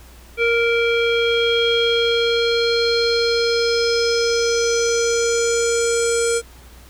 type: tone with low-pass filter sweep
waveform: square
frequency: 466.2 Hz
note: A#4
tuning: in tune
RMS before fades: -18 dBFS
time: 0.37-6.42 s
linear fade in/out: 50 ms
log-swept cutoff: 2500 to 8400 Hz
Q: 5.3
effects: added 60 Hz sine -42 dBFS peak until 6.89 s + pink hiss -47 dBFS RMS until 6.89 s